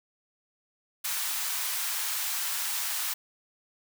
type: high-pass noise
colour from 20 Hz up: white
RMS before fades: -31 dBFS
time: 1.04-3.14 s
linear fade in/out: 10 ms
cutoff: 820 Hz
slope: 24 dB/octave
effects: none